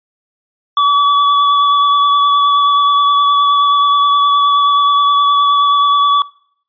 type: tone with vibrato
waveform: square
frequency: 1143 Hz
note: D6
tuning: 47 cents flat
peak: -9 dBFS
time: 0.77-6.22 s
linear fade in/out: 2 ms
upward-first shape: sine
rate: 9.5 Hz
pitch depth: 14 cents each way
effects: noise-tail reverb RT60 0.6 s tail -23 dB re dry + resampled to 11025 Hz